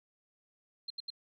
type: tone bursts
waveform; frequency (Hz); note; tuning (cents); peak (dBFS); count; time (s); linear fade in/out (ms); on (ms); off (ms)
sine; 4165; C8; -9; -36; 3; 0.88-1.103; 5; 23; 77
effects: none